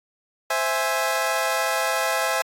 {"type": "chord", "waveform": "20% pulse", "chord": "C augmented", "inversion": "none", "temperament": "equal", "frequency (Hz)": [523.3, 659.3, 830.6], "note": ["C5", "E5", "G#5"], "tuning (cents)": [0, 0, 0], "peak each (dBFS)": [-22, -20, -21], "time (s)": [0.5, 2.42], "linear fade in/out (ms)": 5, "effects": ["AAC 48 kbps"]}